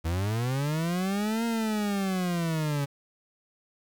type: linear two-way sweep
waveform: 40% pulse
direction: up then down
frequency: 78.1 to 233.1 to 138.9 Hz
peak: -25 dBFS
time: 0.04-2.86 s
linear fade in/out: 20 ms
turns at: 1.45 s
effects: 9-bit